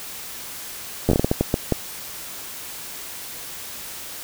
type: slowing click train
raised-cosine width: 2 ms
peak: -4 dBFS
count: 11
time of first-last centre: 1.09-1.723 s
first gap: 10 ms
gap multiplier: 1.38
effects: white hiss -35 dBFS RMS until 4.23 s